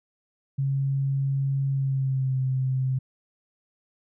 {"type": "tone with pitch glide", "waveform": "sine", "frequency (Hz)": [136.9, 130.79], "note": ["C#3", "C3"], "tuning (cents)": [-21, 0], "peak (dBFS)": -22, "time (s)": [0.58, 2.99], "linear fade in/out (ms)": 10, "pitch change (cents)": -79, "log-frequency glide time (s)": [1.7, 2.38], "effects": []}